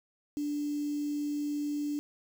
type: tone with quantisation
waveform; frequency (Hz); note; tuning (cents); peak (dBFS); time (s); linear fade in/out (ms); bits
sine; 293.1; D4; -3; -30; 0.37-1.99; 0; 8
effects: none